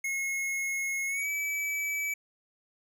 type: tone with pitch glide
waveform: square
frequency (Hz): 2170 to 2298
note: C#7 to D7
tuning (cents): -37 to -38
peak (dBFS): -30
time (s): 0.04-2.14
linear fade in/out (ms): 5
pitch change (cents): +99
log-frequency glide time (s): 1.07-1.29
effects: none